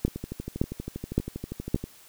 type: two click trains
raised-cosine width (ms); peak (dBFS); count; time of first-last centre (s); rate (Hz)
3; -20 / -9; 23 / 4; 0.08-1.84 / 0.05-1.745; 12.5 / 1.77
effects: white hiss -53 dBFS RMS until 2.08 s